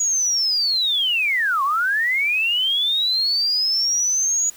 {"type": "linear two-way sweep", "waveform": "sine", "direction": "down then up", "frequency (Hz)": [6830, 1054, 6830], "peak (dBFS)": -17, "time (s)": [0, 4.5], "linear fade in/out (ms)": 5, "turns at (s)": 1.63, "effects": ["white hiss -46 dBFS RMS until 4.56 s"]}